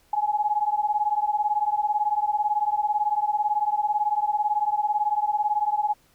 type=beating tone pair; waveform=sine; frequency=830.6 / 848.6 Hz; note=G#5 / G#5; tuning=0 / +37 cents; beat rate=18 Hz; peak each=-24 dBFS; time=0.13-5.94 s; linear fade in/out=5 ms; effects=pink hiss -61 dBFS RMS until 6.14 s